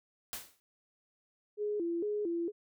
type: noise with exponential decay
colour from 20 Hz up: white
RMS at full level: -37 dBFS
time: 0.33-0.6 s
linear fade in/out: 0 ms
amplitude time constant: 57 ms
type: tone with vibrato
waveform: sine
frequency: 376.4 Hz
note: F#4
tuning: 30 cents sharp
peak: -31 dBFS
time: 1.57-2.52 s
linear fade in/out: 50 ms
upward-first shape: square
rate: 2.2 Hz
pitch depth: 180 cents each way
effects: none